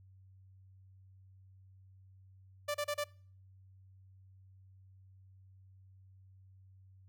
sawtooth tone bursts, 587.3 Hz, D5, in tune, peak -29 dBFS, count 4, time 2.68-3.042 s, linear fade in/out 10 ms, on 65 ms, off 34 ms, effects noise-tail reverb RT60 0.5 s tail -24 dB re dry + added 95 Hz sine -57 dBFS peak until 7.08 s

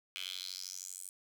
10% pulse tone with high-pass filter sweep, 92.7 Hz, F#2, 4 cents sharp, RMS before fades -44 dBFS, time 0.16-1.09 s, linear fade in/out 0 ms, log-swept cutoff 2800 to 9100 Hz, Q 4.2, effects none

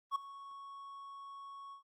triangle tone with ADSR envelope, 1108 Hz, C#6, 1 cent flat, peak -27 dBFS, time 0.11-1.83 s, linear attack 45 ms, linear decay 8 ms, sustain -18 dB, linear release 110 ms, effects Opus 24 kbps

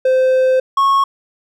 triangle tone pair in turn, 518 / 1097.6 Hz, C5 / C#6, -17 / -17 cents, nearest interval octave + minor second, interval 1300 cents, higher second, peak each -8 dBFS, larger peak neither, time 0.05-0.6 / 0.77-1.04 s, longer first, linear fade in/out 5 ms, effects none

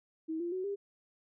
sine tone with pitch steps, 320 / 345 / 371.9 / 400.9 Hz, D#4 / F4 / F#4 / G4, +49 / -21 / +9 / +39 cents, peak -33 dBFS, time 0.28-0.76 s, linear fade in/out 20 ms, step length 120 ms, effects none

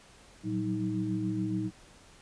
sine tone cluster, 114.9 / 180.8 / 187.9 / 314.9 Hz, A#2 / F#3 / F#3 / D#4, -25 / -40 / +27 / +21 cents, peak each -35 / -39 / -34 / -32 dBFS, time 0.43-1.71 s, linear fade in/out 50 ms, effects pink hiss -56 dBFS RMS until 2.21 s + resampled to 22050 Hz

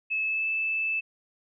sine tone with pitch glide, 2600 to 2629 Hz, E7 to E7, -24 to -5 cents, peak -25 dBFS, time 0.1-1.01 s, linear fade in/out 20 ms, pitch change +19 cents, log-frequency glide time 0.23-0.47 s, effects none

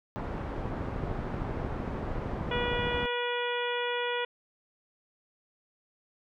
pink low-pass noise, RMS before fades -35 dBFS, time 0.16-3.06 s, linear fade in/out 0 ms, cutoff 1100 Hz, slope 12 dB/octave
click train, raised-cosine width 3 ms, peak -24 dBFS, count 32, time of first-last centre 0.58-2.946 s, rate 13.1 Hz
harmonic tone, 484.5 Hz, B4, 33 cents flat, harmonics 1 / 2 / 3 / 4 / 5 / 6 / 7, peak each -32 / -35 / -37 / -38 / -39 / -40 / -40 dBFS, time 2.51-4.25 s, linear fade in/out 5 ms
effects none

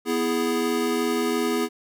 square chord, E major, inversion second, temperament equal, 246.9 / 329.6 / 415.3 Hz, B3 / E4 / G#4, 0 / 0 / 0 cents, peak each -27 / -28 / -26 dBFS, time 0.05-1.69 s, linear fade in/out 50 ms, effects none

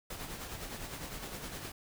pink noise with tremolo, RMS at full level -41 dBFS, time 0.1-1.72 s, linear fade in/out 5 ms, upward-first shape sine, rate 9.8 Hz, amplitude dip 45%, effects none

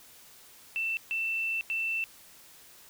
sine tone bursts at uneven times, 2673 Hz, E7, 23 cents sharp, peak -28 dBFS, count 3, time 0.76-0.97 / 1.11-1.61 / 1.7-2.04 s, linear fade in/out 0 ms, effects white hiss -54 dBFS RMS until 2.89 s

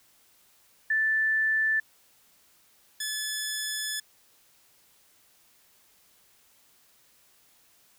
sine / 10% pulse tone pair in turn, 1760 / 1723.8 Hz, A6 / A6, 0 / -36 cents, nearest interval unison, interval 36 cents, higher first, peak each -22 / -21 dBFS, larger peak second, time 0.9-1.8 / 3-4 s, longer second, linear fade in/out 5 ms, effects white hiss -62 dBFS RMS until 7.98 s

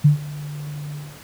sine tone with ADSR envelope, 147.6 Hz, D3, 9 cents sharp, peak -7 dBFS, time 0.04-1.19 s, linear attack 12 ms, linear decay 120 ms, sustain -21 dB, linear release 240 ms, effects pink hiss -43 dBFS RMS until 1.23 s + high-pass 60 Hz 12 dB/octave

